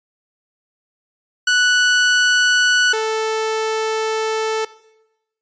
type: tone pair in turn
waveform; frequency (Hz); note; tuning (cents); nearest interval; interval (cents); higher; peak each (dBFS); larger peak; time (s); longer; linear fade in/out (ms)
sawtooth; 1480 / 440; F#6 / A4; 0 / 0; octave + major sixth; 2100; first; -9 / -14; first; 1.47-2.93 / 2.93-4.65; second; 5
effects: noise-tail reverb RT60 0.9 s tail -19 dB re dry + resampled to 16000 Hz